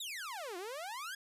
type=exponential two-way sweep; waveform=sawtooth; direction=down then up; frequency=3927 to 339.3 to 1689 Hz; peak=-37 dBFS; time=0-1.15 s; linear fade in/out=5 ms; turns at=0.57 s; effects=resampled to 32000 Hz